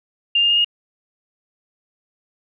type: tone with pitch steps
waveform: sine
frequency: 2800 / 2818 / 2836 / 2854 Hz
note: F7 / F7 / F7 / F7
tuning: +4 / +15 / +26 / +37 cents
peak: -13 dBFS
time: 0.35-0.646 s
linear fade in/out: 5 ms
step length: 74 ms
effects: none